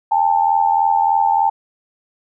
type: tone pair together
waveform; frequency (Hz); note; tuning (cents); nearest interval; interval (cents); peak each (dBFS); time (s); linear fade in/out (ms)
sine; 806.7 / 890; G5 / A5; +49 / +20; major second; 171; -15; 0.11-1.5; 10
effects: none